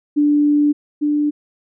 sine tone pair in turn, 293.7 / 295.6 Hz, D4 / D4, 0 / +11 cents, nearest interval unison, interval 11 cents, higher second, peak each -11 / -14 dBFS, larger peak first, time 0.16-0.73 / 1.01-1.31 s, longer first, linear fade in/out 20 ms, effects none

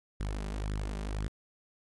sawtooth tone with flanger, 51.2 Hz, G#1, 24 cents flat, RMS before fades -35 dBFS, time 0.2-1.28 s, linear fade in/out 0 ms, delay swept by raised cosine 0.56 to 5.16 ms, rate 1.9 Hz, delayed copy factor +0.65, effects resampled to 24000 Hz

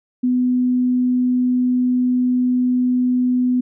sine tone, 250 Hz, B3, 21 cents sharp, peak -14 dBFS, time 0.23-3.61 s, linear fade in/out 10 ms, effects none

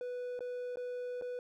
triangle tone with dropouts, 493.9 Hz, B4, in tune, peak -35 dBFS, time 0.01-1.39 s, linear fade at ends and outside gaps 1 ms, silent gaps 0.392-0.406 / 0.758-0.771 / 1.213-1.221 s, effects none

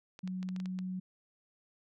clicks, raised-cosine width 0.2 ms, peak -31 dBFS, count 8, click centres 0.191 / 0.276 / 0.429 / 0.489 / 0.563 / 0.601 / 0.658 / 0.789 s
sine tone, 185 Hz, F#3, in tune, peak -35 dBFS, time 0.23-1 s, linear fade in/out 10 ms
effects none

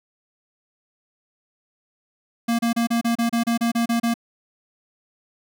square tone bursts, 233.1 Hz, A#3, in tune, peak -19 dBFS, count 12, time 2.48-4.141 s, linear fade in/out 10 ms, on 110 ms, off 31 ms, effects none

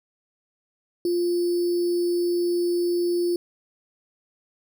sine tone with sample-and-hold, 349.2 Hz, F4, in tune, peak -20 dBFS, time 1.05-3.36 s, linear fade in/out 2 ms, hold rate 4900 Hz, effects none

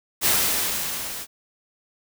white noise with level ramp, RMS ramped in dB -18 to -34 dBFS, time 0.21-1.27 s, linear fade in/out 50 ms, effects none

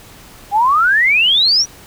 sine exponential sweep, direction up, 784 to 5920 Hz, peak -9 dBFS, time 0.51-1.66 s, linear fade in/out 50 ms, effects pink hiss -40 dBFS RMS until 1.86 s

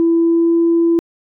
sine tone with pitch glide, 333.5 to 335.8 Hz, E4 to E4, +20 to +32 cents, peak -9 dBFS, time 0-0.99 s, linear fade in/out 0 ms, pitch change +12 cents, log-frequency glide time 0.17-0.56 s, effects tanh soft clip ceiling -6 dBFS

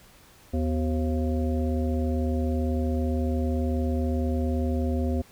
harmonic tone with a mistuned harmonic, 76.5 Hz, D#2, 29 cents flat, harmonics 1 / 3 / 5 / 7 / 9, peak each -25 / -28 / -35 / -35 / -39 dBFS, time 0.53-5.22 s, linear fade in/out 10 ms, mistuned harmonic 3, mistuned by +130 cents, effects pink hiss -54 dBFS RMS until 5.31 s

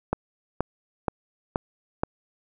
click train, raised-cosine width 1 ms, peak -9 dBFS, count 5, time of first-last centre 0.13-2.035 s, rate 2.1 Hz, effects none

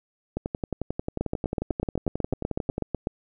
two click trains, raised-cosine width 2 ms, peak -12 / -14 dBFS, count 16 / 28, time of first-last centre 1.21-3.071 / 0.37-2.781 s, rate 8.06 / 11.2 Hz, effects none

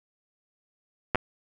clicks, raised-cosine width 0.5 ms, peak -8 dBFS, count 2, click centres 1.148 / 1.156 s, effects none

